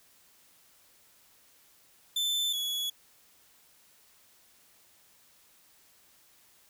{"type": "tone pair in turn", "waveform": "40% pulse", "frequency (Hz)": [3531, 3380], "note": ["A7", "G#7"], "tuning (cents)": [5, 30], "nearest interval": "minor second", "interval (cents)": 75, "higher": "first", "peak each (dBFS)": [-26, -29], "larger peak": "first", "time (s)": [[2.16, 2.53], [2.53, 2.9]], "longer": "neither", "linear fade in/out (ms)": 5, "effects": ["white hiss -62 dBFS RMS until 6.69 s"]}